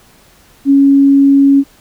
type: tone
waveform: sine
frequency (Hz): 277.2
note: C#4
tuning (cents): 0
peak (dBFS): -4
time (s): 0.65-1.64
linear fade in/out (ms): 50
effects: pink hiss -46 dBFS RMS until 1.8 s